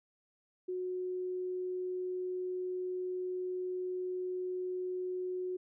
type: tone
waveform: sine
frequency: 366 Hz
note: F#4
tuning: 19 cents flat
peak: -34 dBFS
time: 0.68-5.57 s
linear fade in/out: 10 ms
effects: none